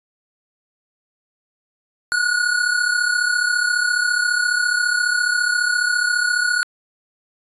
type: tone pair together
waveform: square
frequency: 1445.4 / 1480 Hz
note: F#6 / F#6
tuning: -41 / 0 cents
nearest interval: unison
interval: 41 cents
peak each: -19 / -22 dBFS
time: 2.12-6.63 s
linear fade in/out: 0 ms
effects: resampled to 24000 Hz